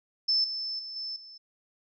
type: tone with level steps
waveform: sine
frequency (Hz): 5274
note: E8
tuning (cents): 0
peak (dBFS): -22 / -31 / -37 / -33 / -45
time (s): 0.28-1.38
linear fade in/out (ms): 10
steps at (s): 0.44 / 0.79 / 0.96 / 1.16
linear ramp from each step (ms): 2
effects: none